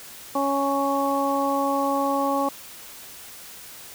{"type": "harmonic tone", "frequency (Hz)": 277.5, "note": "C#4", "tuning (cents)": 2, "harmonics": [1, 2, 3, 4], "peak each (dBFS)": [-26, -26, -26, -26], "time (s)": [0.35, 2.49], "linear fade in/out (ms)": 5, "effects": ["white hiss -42 dBFS RMS until 3.94 s"]}